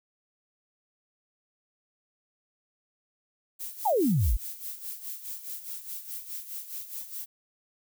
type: noise with tremolo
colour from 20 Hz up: violet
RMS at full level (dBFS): -36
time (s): 3.59-7.26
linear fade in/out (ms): 20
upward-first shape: sine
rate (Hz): 4.8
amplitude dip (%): 70
type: exponential sweep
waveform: sine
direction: down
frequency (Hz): 932.3 to 41.97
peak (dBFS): -21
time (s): 3.85-4.37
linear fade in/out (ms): 10
effects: none